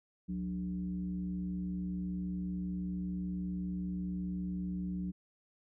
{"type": "tone with frequency modulation", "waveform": "sine", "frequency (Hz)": 182.1, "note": "F#3", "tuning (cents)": -27, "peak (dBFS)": -34, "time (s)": [0.28, 5.12], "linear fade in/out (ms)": 20, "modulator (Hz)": 113, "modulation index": 0.58, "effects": []}